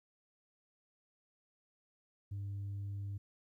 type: tone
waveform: sine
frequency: 99.9 Hz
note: G2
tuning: 33 cents sharp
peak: -36 dBFS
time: 2.31-3.18 s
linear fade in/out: 10 ms
effects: tanh soft clip ceiling -37 dBFS + 13-bit